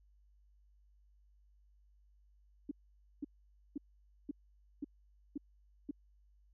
sine tone bursts, 286.9 Hz, D4, 40 cents flat, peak -36 dBFS, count 7, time 2.69-5.911 s, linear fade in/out 5 ms, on 23 ms, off 510 ms, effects added 50 Hz sine -64 dBFS peak until 6.53 s

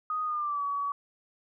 sine tone with pitch glide, 1244.5 to 1134.6 Hz, D#6 to C#6, 0 to +40 cents, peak -28 dBFS, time 0.1-0.92 s, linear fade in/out 2 ms, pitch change -160 cents, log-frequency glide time 0.24-0.64 s, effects none

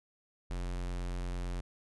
square tone, 44.46 Hz, F1, 32 cents sharp, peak -35 dBFS, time 0.5-1.61 s, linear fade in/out 10 ms, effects resampled to 24000 Hz

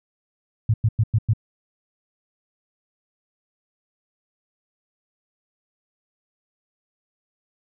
sine tone bursts, 110 Hz, A2, in tune, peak -14 dBFS, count 5, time 0.69-1.335 s, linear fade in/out 5 ms, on 49 ms, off 100 ms, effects none

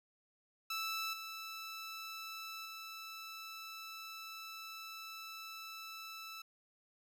15% pulse tone with level steps, 1318.5 Hz, E6, in tune, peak -31 / -38 / -40 dBFS, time 0.7-6.42 s, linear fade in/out 5 ms, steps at 1.13 / 2.65 s, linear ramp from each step 5 ms, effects none

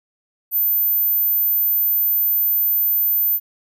sine tone, 14220 Hz, A9, 17 cents sharp, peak -15 dBFS, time 0.51-3.4 s, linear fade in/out 50 ms, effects none

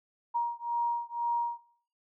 sine beating tone pair, 944 / 946 Hz, A#5 / A#5, +22 / +25 cents, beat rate 2 Hz, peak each -31 dBFS, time 0.34-1.6 s, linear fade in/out 20 ms, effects noise-tail reverb RT60 0.6 s tail -21 dB re dry

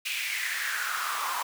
pink noise with high-pass filter sweep, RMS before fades -31 dBFS, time 0.05-1.43 s, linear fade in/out 10 ms, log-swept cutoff 2600 to 960 Hz, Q 5, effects none

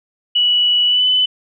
sine tone with pitch glide, 2943 to 3008 Hz, F#7 to F#7, -10 to +28 cents, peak -11 dBFS, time 0.35-1.26 s, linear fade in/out 10 ms, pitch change +38 cents, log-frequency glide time 0.86-1.06 s, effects none

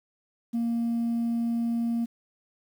sine tone, 233.1 Hz, A#3, in tune, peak -22 dBFS, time 0.53-2.06 s, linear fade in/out 20 ms, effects tanh soft clip ceiling -23 dBFS + 9-bit

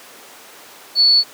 sine tone, 4435 Hz, C#8, in tune, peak -9 dBFS, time 0.95-1.24 s, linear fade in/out 50 ms, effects pink hiss -40 dBFS RMS until 1.33 s + high-pass 400 Hz 12 dB/octave

